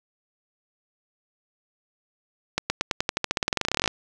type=accelerating click train; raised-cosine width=0.2 ms; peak=-5 dBFS; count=25; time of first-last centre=2.58-3.877 s; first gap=120 ms; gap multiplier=0.92; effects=none